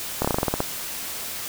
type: slowing click train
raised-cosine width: 1 ms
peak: -7 dBFS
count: 10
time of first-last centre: 0.22-0.604 s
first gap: 26 ms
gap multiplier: 1.12
effects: white hiss -32 dBFS RMS until 1.48 s